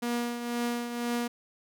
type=tone with tremolo; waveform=sawtooth; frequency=238.9 Hz; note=A#3; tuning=43 cents sharp; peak=-23 dBFS; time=0.02-1.28 s; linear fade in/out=10 ms; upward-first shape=triangle; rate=2 Hz; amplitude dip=60%; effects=none